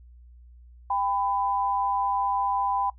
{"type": "tone pair together", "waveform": "sine", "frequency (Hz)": [794.7, 1000], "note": ["G5", "B5"], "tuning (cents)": [23, 21], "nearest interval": "major third", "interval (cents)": 398, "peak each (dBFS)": -26, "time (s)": [0.9, 2.9], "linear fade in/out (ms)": 5, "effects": ["noise-tail reverb RT60 0.1 s tail -19 dB re dry", "added 60 Hz sine -47 dBFS peak until 2.98 s"]}